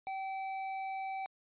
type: tone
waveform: square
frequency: 770 Hz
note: G5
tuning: 31 cents flat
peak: -37 dBFS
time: 0.07-1.26 s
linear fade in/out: 0 ms
effects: resampled to 8000 Hz